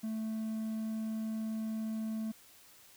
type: tone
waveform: triangle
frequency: 220 Hz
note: A3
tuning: in tune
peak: -32 dBFS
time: 0.03-2.32 s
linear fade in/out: 10 ms
effects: white hiss -59 dBFS RMS until 2.96 s